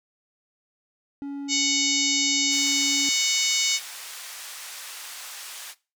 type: tone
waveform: triangle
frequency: 281 Hz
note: C#4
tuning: 24 cents sharp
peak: -28 dBFS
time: 1.22-3.09 s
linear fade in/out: 0 ms
type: harmonic tone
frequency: 740 Hz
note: F#5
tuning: in tune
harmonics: 3 / 4 / 5 / 6 / 7 / 8 / 9 / 10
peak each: -29 / -29 / -29 / -29 / -29 / -29 / -29 / -29 dBFS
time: 1.48-3.8 s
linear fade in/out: 50 ms
type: band-pass noise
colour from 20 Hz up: white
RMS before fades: -39 dBFS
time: 2.49-5.75 s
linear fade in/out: 50 ms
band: 910 to 9600 Hz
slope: 12 dB/octave
effects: noise-tail reverb RT60 0.3 s tail -20 dB re dry